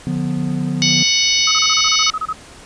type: chord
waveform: triangle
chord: B diminished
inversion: first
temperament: just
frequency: 148.16 / 177.8 / 246.9 Hz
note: D3 / F3 / B3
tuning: +16 / +31 / 0 cents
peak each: -20 dBFS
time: 0.07-1.03 s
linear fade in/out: 0 ms
type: harmonic tone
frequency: 740 Hz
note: F#5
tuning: in tune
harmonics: 3 / 4 / 5 / 6 / 7 / 8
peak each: -20 / -20 / -20 / -20 / -20 / -20 dBFS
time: 0.82-2.1 s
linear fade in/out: 0 ms
type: tone bursts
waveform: sine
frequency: 1273 Hz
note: D#6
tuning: 39 cents sharp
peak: -18 dBFS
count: 12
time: 1.47-2.329 s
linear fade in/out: 5 ms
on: 45 ms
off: 29 ms
effects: pink hiss -40 dBFS RMS until 2.65 s + resampled to 22050 Hz